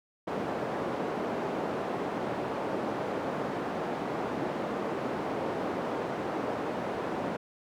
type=band-pass noise; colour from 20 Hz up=white; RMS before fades=-33 dBFS; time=0.27-7.37 s; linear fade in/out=10 ms; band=190 to 660 Hz; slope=12 dB/octave; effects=none